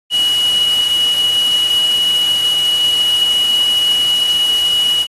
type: tone in noise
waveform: sine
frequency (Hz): 2921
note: F#7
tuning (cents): -23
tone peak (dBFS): -11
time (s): 0.1-5.07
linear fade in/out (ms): 50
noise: white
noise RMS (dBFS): -26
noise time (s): 0.1-5.07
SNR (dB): +12
effects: AAC 32 kbps